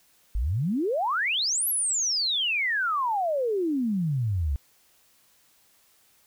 sine exponential two-way sweep, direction up then down, 46.49 to 11900 to 65.3 Hz, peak -23 dBFS, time 0.35-4.56 s, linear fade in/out 0 ms, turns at 1.68 s, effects white hiss -62 dBFS RMS until 6.26 s

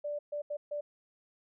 sine tone bursts at uneven times, 587 Hz, D5, 1 cent flat, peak -33 dBFS, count 4, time 0.04-0.19 / 0.32-0.42 / 0.5-0.57 / 0.71-0.81 s, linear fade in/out 10 ms, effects none

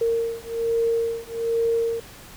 sine beating tone pair, 460 / 461.2 Hz, A#4 / A#4, -23 / -19 cents, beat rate 1.2 Hz, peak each -24 dBFS, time 0.01-2 s, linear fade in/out 5 ms, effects pink hiss -44 dBFS RMS until 2.36 s

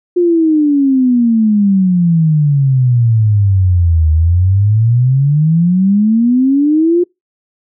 sine exponential two-way sweep, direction down then up, 358.3 to 77.4 to 358.3 Hz, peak -7 dBFS, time 0.16-7.04 s, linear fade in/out 10 ms, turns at 4.11 s, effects noise-tail reverb RT60 0.2 s tail -26 dB re dry

